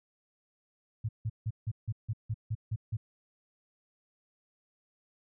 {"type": "tone bursts", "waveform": "sine", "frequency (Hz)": 110, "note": "A2", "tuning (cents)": 0, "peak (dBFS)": -29, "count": 10, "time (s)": [1.04, 2.97], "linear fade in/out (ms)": 10, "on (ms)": 49, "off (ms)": 160, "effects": []}